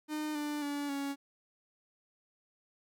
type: tone with pitch steps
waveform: 45% pulse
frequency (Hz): 304.7 / 296 / 287.6 / 279.4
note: D#4 / D4 / D4 / C#4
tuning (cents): -36 / +14 / -36 / +14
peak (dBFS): -34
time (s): 0.08-1.16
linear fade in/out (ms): 50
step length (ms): 270
effects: none